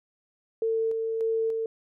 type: tone with tremolo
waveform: sine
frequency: 449.2 Hz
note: A4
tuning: 36 cents sharp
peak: -23 dBFS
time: 0.62-1.66 s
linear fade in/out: 2 ms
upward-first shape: square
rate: 1.7 Hz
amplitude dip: 30%
effects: none